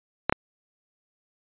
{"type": "clicks", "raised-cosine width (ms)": 0.5, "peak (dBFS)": -5, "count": 2, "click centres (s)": [0.296, 0.325], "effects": ["resampled to 8000 Hz"]}